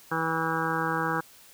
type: harmonic tone with a mistuned harmonic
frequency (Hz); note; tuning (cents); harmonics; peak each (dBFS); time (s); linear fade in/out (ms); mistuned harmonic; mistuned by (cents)
162.6; E3; -23; 1 / 2 / 3 / 5 / 6 / 7 / 8 / 9 / 10; -34 / -34 / -34 / -34 / -34 / -34 / -34 / -34 / -34; 0.11-1.21; 10; 10; -22
effects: white hiss -53 dBFS RMS until 1.53 s